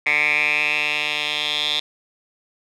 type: tone with band-pass filter sweep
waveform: 10% pulse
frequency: 149.5 Hz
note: D3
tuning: 31 cents sharp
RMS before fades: -21 dBFS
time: 0.06-1.8 s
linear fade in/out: 5 ms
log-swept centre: 2200 to 3500 Hz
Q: 7.1
effects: none